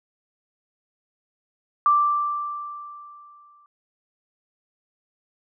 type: tone with exponential decay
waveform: sine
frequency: 1174.7 Hz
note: D6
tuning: in tune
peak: -13 dBFS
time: 1.86-3.66 s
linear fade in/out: 1 ms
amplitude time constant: 390 ms
effects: none

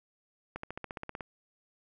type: accelerating click train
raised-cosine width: 0.5 ms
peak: -23 dBFS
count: 11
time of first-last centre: 0.56-1.208 s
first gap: 74 ms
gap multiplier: 0.97
effects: none

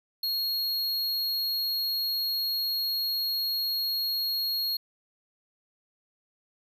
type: tone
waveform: square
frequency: 4294 Hz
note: C8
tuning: 44 cents sharp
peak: -27 dBFS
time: 0.23-4.77 s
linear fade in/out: 5 ms
effects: none

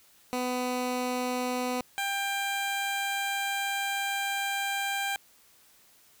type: tone pair in turn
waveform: 15% pulse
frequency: 250 / 793.7 Hz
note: B3 / G5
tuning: +21 / +21 cents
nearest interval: octave + minor sixth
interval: 2000 cents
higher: second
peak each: -22 dBFS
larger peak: neither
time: 0.33-1.81 / 1.98-5.16 s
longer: second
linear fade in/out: 0 ms
effects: white hiss -60 dBFS RMS until 6.2 s

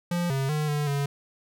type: tone with pitch steps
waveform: square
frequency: 174.2 / 135.2 / 151.7 / 147.6 / 141.4 Hz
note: F3 / C#3 / D#3 / D3 / C#3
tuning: -4 / -43 / -44 / +9 / +35 cents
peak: -25 dBFS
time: 0.11-1.06 s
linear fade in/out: 5 ms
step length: 190 ms
effects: none

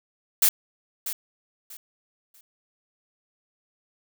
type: noise with echo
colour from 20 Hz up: blue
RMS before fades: -18 dBFS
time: 0.42-0.49 s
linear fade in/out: 5 ms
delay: 640 ms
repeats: 3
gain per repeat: -12 dB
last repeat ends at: 2.41 s
effects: none

